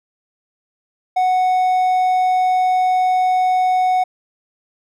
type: tone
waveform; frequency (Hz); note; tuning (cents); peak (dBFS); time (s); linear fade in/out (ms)
triangle; 739; F#5; -2; -11; 1.16-4.04; 10
effects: none